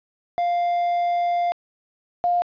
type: tone pair in turn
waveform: triangle / sine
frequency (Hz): 698.5 / 704.6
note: F5 / F5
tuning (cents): 0 / +15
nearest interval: unison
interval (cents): 15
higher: second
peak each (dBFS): -17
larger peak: neither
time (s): 0.38-1.52 / 2.24-2.42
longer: first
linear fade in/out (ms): 0
effects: resampled to 11025 Hz + 9-bit